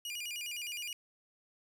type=tone with vibrato; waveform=sawtooth; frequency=2637 Hz; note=E7; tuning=in tune; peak=-35 dBFS; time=0.05-0.93 s; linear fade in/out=2 ms; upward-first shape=square; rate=9.7 Hz; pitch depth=160 cents each way; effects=11-bit